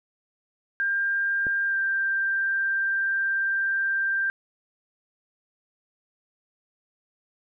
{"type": "tone with pitch glide", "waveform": "sine", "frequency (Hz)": [1597, 1579.6], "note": ["G6", "G6"], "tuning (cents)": [32, 13], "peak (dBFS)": -22, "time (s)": [0.8, 4.3], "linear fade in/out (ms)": 0, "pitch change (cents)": -19, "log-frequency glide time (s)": [1.67, 1.76]}
{"type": "click", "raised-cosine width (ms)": 2, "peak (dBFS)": -23, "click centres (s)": 1.468}
{"effects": []}